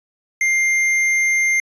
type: tone with hard clipping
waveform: sine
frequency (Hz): 2100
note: C7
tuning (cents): +6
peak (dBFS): -16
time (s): 0.41-1.6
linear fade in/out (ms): 2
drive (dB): 9
effects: resampled to 22050 Hz